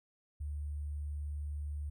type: tone with sample-and-hold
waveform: sine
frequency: 73.42 Hz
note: D2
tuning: in tune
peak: -36 dBFS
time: 0.4-1.9 s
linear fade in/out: 10 ms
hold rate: 8820 Hz
effects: none